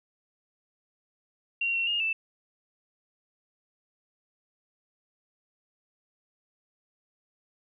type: tone with pitch steps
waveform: sine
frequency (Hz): 2754 / 2725 / 2839 / 2650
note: F7 / F7 / F7 / E7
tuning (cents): -25 / -43 / +28 / +9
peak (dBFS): -25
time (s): 1.61-2.13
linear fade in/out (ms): 5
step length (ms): 130
effects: none